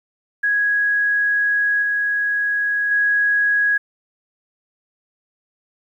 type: tone with level steps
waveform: sine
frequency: 1661.2 Hz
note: G#6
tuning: in tune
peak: -15 / -17 / -14 dBFS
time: 0.43-3.78 s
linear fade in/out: 10 ms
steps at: 1.82 / 2.91 s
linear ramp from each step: 5 ms
effects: 9-bit